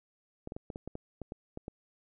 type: clicks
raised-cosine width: 2 ms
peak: -26 dBFS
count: 11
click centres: 0.474 / 0.521 / 0.565 / 0.702 / 0.759 / 0.876 / 0.954 / 1.217 / 1.321 / 1.574 / 1.681 s
effects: none